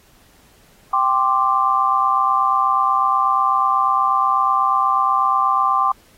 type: chord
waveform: sine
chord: G suspended fourth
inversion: none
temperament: equal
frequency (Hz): 784 / 1046.5 / 1174.7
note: G5 / C6 / D6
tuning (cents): 0 / 0 / 0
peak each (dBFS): -21 / -18 / -17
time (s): 0.93-5.92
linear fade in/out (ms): 5
effects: pink hiss -53 dBFS RMS until 6.17 s + AAC 48 kbps